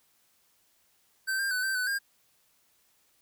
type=tone with pitch steps; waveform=square; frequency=1549 / 1594 / 1501 / 1558 / 1500 / 1609 Hz; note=G6 / G6 / F#6 / G6 / F#6 / G6; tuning=-21 / +28 / +24 / -11 / +23 / +45 cents; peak=-28 dBFS; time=1.27-1.99 s; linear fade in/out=20 ms; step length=120 ms; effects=white hiss -68 dBFS RMS until 3.21 s